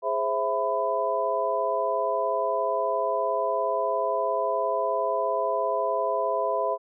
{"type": "tone cluster", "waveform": "sine", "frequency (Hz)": [414.8, 526, 663, 1000], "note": ["G#4", "C5", "E5", "B5"], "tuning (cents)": [-2, 9, 10, 21], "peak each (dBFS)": [-31, -29, -27, -28], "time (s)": [0.02, 6.78], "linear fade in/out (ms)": 50, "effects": []}